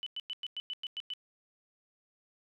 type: tone bursts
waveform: sine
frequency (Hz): 2989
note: F#7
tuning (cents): +17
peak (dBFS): -35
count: 9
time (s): 0.03-1.136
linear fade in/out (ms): 0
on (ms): 34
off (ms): 100
effects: none